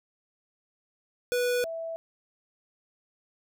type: tone pair in turn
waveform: square / sine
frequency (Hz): 490.7 / 657.5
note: B4 / E5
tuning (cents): -11 / -5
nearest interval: perfect fourth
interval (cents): 506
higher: second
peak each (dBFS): -25 / -32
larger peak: first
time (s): 1.32-1.64 / 1.64-1.96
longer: neither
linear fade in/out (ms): 0
effects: none